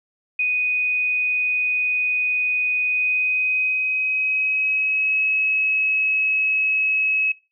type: tone with pitch glide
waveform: sine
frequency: 2489 to 2568 Hz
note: D#7 to E7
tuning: 0 to -46 cents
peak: -18 dBFS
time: 0.39-7.32 s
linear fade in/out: 5 ms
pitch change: +54 cents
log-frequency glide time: 2.84-5.23 s
effects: noise-tail reverb RT60 0.3 s tail -21 dB re dry